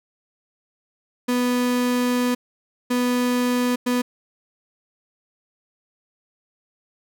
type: tone bursts at uneven times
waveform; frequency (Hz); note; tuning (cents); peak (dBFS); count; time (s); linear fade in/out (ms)
35% pulse; 246.9; B3; 0; -17; 3; 1.28-2.35 / 2.9-3.76 / 3.86-4.02; 10
effects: none